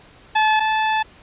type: tone pair in turn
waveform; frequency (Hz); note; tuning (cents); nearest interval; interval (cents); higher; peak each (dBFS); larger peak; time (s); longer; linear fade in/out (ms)
sawtooth; 865 / 871.5; A5 / A5; -30 / -17; unison; 13; second; -10 / -13; first; 0.35-0.6 / 0.6-1.03; second; 10
effects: pink hiss -48 dBFS RMS until 1.22 s + resampled to 8000 Hz